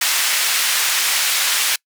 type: band-pass noise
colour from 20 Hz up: pink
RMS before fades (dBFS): -18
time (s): 0.01-1.76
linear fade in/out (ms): 5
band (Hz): 1800 to 15000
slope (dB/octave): 12
effects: noise-tail reverb RT60 0.1 s tail -26 dB re dry